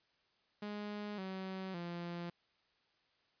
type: tone with pitch steps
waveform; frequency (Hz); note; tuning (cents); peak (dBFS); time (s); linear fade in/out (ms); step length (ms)
sawtooth; 207.7 / 189.36 / 172.65; G#3 / F#3 / F3; 0 / +40 / -20; -37; 0.62-2.3; 5; 560
effects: white hiss -75 dBFS RMS until 3.4 s + resampled to 11025 Hz